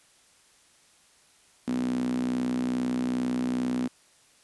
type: tone with high-pass filter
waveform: sawtooth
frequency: 62.4 Hz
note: B1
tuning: 19 cents sharp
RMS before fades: -28 dBFS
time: 1.67-3.88 s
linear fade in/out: 10 ms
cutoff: 240 Hz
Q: 8.6
effects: white hiss -60 dBFS RMS until 4.43 s + resampled to 24000 Hz